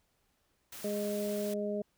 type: noise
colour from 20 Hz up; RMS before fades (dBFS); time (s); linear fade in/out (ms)
white; -46; 0.72-1.54; 5
type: harmonic tone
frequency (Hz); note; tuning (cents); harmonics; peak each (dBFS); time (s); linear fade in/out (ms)
206.5; G#3; -10; 1 / 2 / 3; -36 / -36 / -36; 0.84-1.82; 5
effects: pink hiss -75 dBFS RMS until 1.97 s